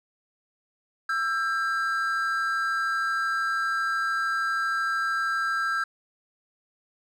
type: tone pair together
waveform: triangle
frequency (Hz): 1333 / 1600.1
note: E6 / G6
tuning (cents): +19 / +35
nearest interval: minor third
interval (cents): 316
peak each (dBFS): -25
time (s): 1.09-5.84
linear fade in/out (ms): 5
effects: none